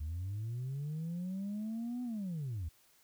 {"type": "linear two-way sweep", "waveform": "sine", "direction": "up then down", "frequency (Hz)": [72.3, 250, 72.3], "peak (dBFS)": -34, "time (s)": [0, 2.69], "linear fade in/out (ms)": 10, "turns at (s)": 2.03, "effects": ["tanh soft clip ceiling -34 dBFS", "white hiss -67 dBFS RMS until 3.03 s"]}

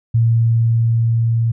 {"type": "tone with level ramp", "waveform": "sine", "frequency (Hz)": 115.1, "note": "A#2", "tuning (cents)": -22, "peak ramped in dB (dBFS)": [-10, -13], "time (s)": [0.14, 1.52], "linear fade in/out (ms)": 10, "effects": []}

